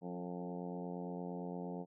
harmonic tone with a mistuned harmonic, 88.7 Hz, F2, 27 cents sharp, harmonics 2 / 3 / 4 / 5 / 6 / 7 / 8 / 9 / 10, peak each -43 / -48 / -51 / -48 / -51 / -57 / -52 / -55 / -57 dBFS, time 0.01-1.86 s, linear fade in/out 50 ms, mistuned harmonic 4, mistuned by -16 cents, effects none

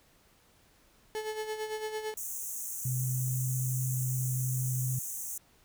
35% pulse tone with tremolo, 432.4 Hz, A4, 30 cents flat, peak -30 dBFS, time 1.15-2.14 s, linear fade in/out 0 ms, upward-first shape sine, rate 8.9 Hz, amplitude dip 60%
pink high-pass noise, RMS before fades -38 dBFS, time 2.17-5.38 s, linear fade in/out 5 ms, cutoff 6100 Hz, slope 96 dB/octave
sine tone, 128.3 Hz, C3, 34 cents flat, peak -29 dBFS, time 2.85-4.99 s, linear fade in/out 5 ms
effects pink hiss -64 dBFS RMS until 5.64 s

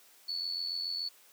sine tone with amplitude modulation, 4435 Hz, C#8, in tune, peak -30 dBFS, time 0.28-1.09 s, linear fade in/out 10 ms, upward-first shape sine, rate 87.1 Hz, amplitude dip 60%, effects white hiss -60 dBFS RMS until 1.32 s + high-pass 300 Hz 12 dB/octave

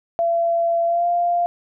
sine tone with pitch glide, 677 to 696.4 Hz, E5 to F5, +46 to -5 cents, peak -16 dBFS, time 0.19-1.46 s, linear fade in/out 0 ms, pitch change +49 cents, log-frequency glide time 0.85-1.07 s, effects none

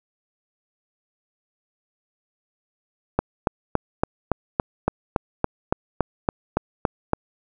click train, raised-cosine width 1 ms, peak -4 dBFS, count 15, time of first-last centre 3.19-7.134 s, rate 3.55 Hz, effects none

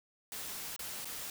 white noise with dropouts, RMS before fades -42 dBFS, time 0.32-1.3 s, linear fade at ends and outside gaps 1 ms, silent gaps 0.763-0.792 / 1.047-1.054 s, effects none

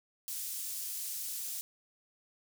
pink high-pass noise, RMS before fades -39 dBFS, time 0.28-1.61 s, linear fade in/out 0 ms, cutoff 7700 Hz, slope 12 dB/octave, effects none

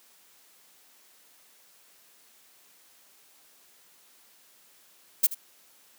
violet noise with echo, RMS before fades -19 dBFS, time 5.23-5.27 s, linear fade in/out 10 ms, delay 78 ms, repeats 1, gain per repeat -15 dB, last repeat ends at 5.348 s, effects white hiss -59 dBFS RMS until 5.98 s + high-pass 200 Hz 12 dB/octave

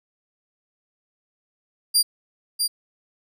25% pulse tone with echo, 4778 Hz, D8, 29 cents sharp, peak -10 dBFS, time 1.94-2.03 s, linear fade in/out 20 ms, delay 650 ms, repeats 1, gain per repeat -5 dB, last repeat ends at 2.68 s, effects none

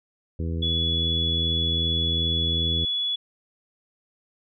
harmonic tone, 82.6 Hz, E2, 4 cents sharp, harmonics 1 / 2 / 3 / 4 / 5 / 6, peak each -26 / -32 / -36 / -38 / -40 / -42 dBFS, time 0.39-2.85 s, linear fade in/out 5 ms
sine tone, 3402 Hz, G#7, 41 cents sharp, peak -23 dBFS, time 0.62-3.16 s, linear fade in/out 10 ms
effects none

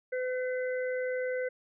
harmonic tone, 507 Hz, B4, 45 cents sharp, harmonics 1 / 3 / 4, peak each -30 / -40 / -42 dBFS, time 0.12-1.49 s, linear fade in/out 10 ms, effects none

